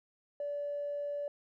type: tone with tanh clipping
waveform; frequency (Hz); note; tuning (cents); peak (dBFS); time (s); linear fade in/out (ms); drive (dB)
triangle; 578; D5; -28; -34; 0.4-1.28; 2; 4
effects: none